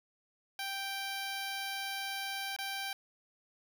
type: tone with dropouts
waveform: 10% pulse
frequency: 784 Hz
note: G5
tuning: in tune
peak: -28 dBFS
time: 0.59-2.93 s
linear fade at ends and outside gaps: 2 ms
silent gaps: 2.564-2.587 s
effects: none